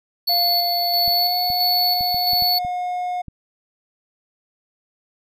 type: tone with tremolo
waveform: square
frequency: 4435 Hz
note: C#8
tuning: in tune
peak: -17 dBFS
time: 0.27-2.59 s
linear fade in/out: 10 ms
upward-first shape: square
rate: 1.5 Hz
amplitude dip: 35%
type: tone with pitch glide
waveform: triangle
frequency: 698.5 to 720.2 Hz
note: F5 to F#5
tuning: 0 to -47 cents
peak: -20 dBFS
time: 0.29-3.22 s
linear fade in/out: 10 ms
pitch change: +53 cents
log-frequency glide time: 1.11-1.36 s
type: clicks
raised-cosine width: 5 ms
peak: -23 dBFS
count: 8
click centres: 1.079 / 1.502 / 2.009 / 2.145 / 2.333 / 2.423 / 2.649 / 3.283 s
effects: none